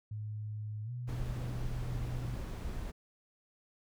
sine tone with pitch glide, 106.5 to 122.34 Hz, G#2 to B2, +44 to -16 cents, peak -37 dBFS, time 0.11-2.36 s, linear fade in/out 5 ms, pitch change +240 cents, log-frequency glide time 0.84-0.91 s
brown noise, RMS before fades -39 dBFS, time 1.07-2.92 s, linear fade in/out 20 ms
effects none

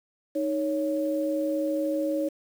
sine tone pair together, 310.7 / 557 Hz, D#4 / C#5, -2 / +8 cents, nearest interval minor seventh, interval 1010 cents, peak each -27 dBFS, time 0.35-2.29 s, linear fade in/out 10 ms, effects 8-bit

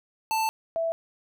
square / sine tone pair in turn, 884 / 660.2 Hz, A5 / E5, +8 / +2 cents, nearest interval perfect fourth, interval 506 cents, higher first, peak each -24 / -24 dBFS, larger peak neither, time 0.31-0.49 / 0.76-0.92 s, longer first, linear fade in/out 0 ms, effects none

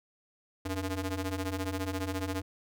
sawtooth ring-modulated tone, 189.5 Hz, F#3, 42 cents sharp, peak -25 dBFS, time 0.65-2.42 s, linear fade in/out 10 ms, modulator 102 Hz, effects none

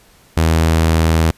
sawtooth tone, 81 Hz, E2, 30 cents flat, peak -7 dBFS, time 0.37-1.31 s, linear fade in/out 0 ms, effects pink hiss -49 dBFS RMS until 1.37 s + resampled to 32000 Hz

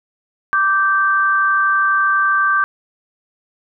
sine tone pair together, 1170.2 / 1562 Hz, D6 / G6, -7 / -7 cents, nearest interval perfect fourth, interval 500 cents, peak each -15 dBFS, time 0.53-2.64 s, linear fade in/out 0 ms, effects none

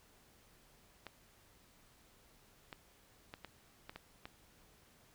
clicks, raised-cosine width 0.3 ms, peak -30 dBFS, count 7, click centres 1.067 / 2.728 / 3.339 / 3.447 / 3.895 / 3.96 / 4.255 s, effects pink hiss -66 dBFS RMS until 5.14 s

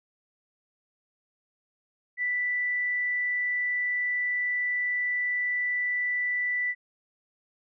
sine tone, 1975.5 Hz, B6, in tune, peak -25 dBFS, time 2.17-6.75 s, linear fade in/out 50 ms, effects none

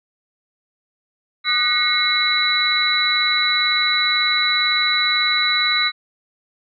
sine tone cluster, 1224 / 1490 / 1906 / 2169 / 3951 Hz, D#6 / F#6 / A#6 / C#7 / B7, -29 / +12 / +38 / -38 / 0 cents, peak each -24 / -26 / -27 / -21 / -18 dBFS, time 1.44-5.92 s, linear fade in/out 50 ms, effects none

